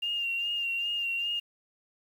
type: tone with vibrato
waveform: sine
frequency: 2794 Hz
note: F7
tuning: in tune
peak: -28 dBFS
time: 0.02-1.4 s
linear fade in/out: 10 ms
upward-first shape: sine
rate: 2.5 Hz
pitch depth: 33 cents each way
effects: 9-bit